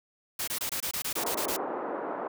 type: noise bursts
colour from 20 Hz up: white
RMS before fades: -32 dBFS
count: 11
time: 0.39-1.566 s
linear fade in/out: 5 ms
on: 86 ms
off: 23 ms
type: band-pass noise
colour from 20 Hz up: pink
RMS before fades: -34 dBFS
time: 1.16-2.28 s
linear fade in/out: 10 ms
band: 310 to 1200 Hz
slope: 24 dB/octave
effects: none